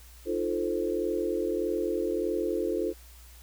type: chord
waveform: sine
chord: F dominant seventh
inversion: third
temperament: equal with one note detuned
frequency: 307.6 / 349.2 / 440 / 523.3 Hz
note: Eb4 / F4 / A4 / C5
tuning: -20 / 0 / 0 / 0 cents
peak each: -34 / -30 / -31 / -34 dBFS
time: 0.25-2.94 s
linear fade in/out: 50 ms
effects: added 60 Hz sine -49 dBFS peak until 3.42 s + white hiss -55 dBFS RMS until 3.42 s